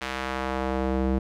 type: tone with band-pass filter sweep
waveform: square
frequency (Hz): 65.41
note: C2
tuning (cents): 0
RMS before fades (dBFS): -27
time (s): 0.01-1.19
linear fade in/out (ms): 10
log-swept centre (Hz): 2300 to 270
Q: 0.77
effects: none